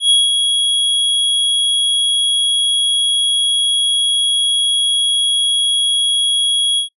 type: tone with ADSR envelope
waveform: square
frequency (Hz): 3322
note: G#7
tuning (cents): 0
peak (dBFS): -8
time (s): 0-6.89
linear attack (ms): 100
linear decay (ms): 190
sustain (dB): -5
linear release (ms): 110
effects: noise-tail reverb RT60 0.1 s tail -26 dB re dry + resampled to 32000 Hz